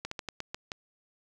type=slowing click train; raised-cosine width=0.2 ms; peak=-18 dBFS; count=7; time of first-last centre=0.05-0.718 s; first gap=64 ms; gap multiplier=1.22; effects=none